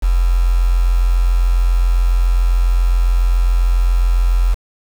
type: tone with quantisation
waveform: sine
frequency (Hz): 43.65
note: F1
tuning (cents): 0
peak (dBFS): -10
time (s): 0.02-4.55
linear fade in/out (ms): 20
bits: 5
effects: none